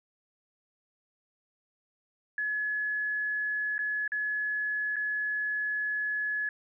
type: tone with dropouts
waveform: sine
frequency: 1700 Hz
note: G#6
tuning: 40 cents sharp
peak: -28 dBFS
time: 2.38-6.49 s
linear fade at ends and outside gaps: 2 ms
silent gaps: 3.781-3.79 / 4.078-4.119 / 4.959-4.965 s
effects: none